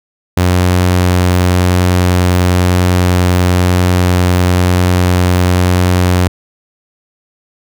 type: tone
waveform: sawtooth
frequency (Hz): 90.1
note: F#2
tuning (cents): -45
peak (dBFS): -4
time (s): 0.37-6.28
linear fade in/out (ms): 5
effects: none